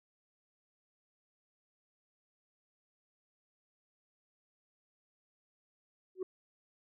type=tone with exponential growth; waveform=sine; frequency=372.6 Hz; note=F#4; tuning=12 cents sharp; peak=-28 dBFS; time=6.15-6.23 s; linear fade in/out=5 ms; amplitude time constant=17 ms; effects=tanh soft clip ceiling -30 dBFS